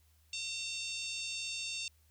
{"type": "harmonic tone", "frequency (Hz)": 907, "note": "A#5", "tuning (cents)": -48, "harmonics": [3, 4, 5, 6, 7, 8, 9], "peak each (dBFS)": [-41, -43, -45, -47, -48, -49, -50], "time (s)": [0.33, 1.88], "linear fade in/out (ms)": 2, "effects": ["added 77 Hz sine -65 dBFS peak until 2.1 s", "white hiss -72 dBFS RMS until 2.1 s"]}